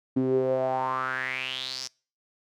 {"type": "tone with band-pass filter sweep", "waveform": "sawtooth", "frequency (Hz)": 130, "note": "C3", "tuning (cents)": -11, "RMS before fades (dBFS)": -28, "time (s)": [0.16, 1.88], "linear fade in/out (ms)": 10, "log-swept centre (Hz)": [280, 5700], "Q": 6.4, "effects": ["noise-tail reverb RT60 0.4 s tail -26 dB re dry"]}